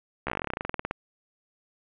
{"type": "slowing click train", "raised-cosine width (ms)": 0.5, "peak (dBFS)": -14, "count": 21, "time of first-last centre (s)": [0.27, 0.911], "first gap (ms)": 14, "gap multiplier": 1.08, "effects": ["resampled to 8000 Hz", "9-bit"]}